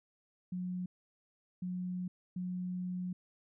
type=tone bursts at uneven times; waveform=sine; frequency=181.2 Hz; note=F#3; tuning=36 cents flat; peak=-35 dBFS; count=3; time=0.52-0.86 / 1.62-2.08 / 2.36-3.13 s; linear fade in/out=5 ms; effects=none